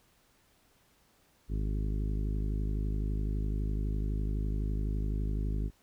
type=harmonic tone; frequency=51.91 Hz; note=G#1; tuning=in tune; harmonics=1 / 2 / 3 / 4 / 5 / 6 / 7 / 8; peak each=-30 / -38 / -40 / -44 / -44 / -48 / -50 / -51 dBFS; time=1.48-5.71 s; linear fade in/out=50 ms; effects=pink hiss -67 dBFS RMS until 5.82 s